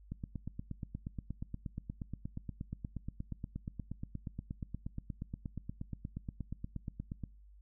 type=click train; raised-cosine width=5 ms; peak=-27 dBFS; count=61; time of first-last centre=0.12-7.237 s; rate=8.43 Hz; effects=noise-tail reverb RT60 0.4 s tail -24 dB re dry + added 50 Hz sine -55 dBFS peak until 7.61 s